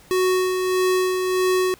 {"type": "tone with tremolo", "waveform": "square", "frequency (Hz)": 370, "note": "F#4", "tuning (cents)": 0, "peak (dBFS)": -17, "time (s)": [0.11, 1.74], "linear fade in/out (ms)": 0, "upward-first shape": "sine", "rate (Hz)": 1.6, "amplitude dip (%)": 40, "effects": ["pink hiss -50 dBFS RMS until 1.79 s"]}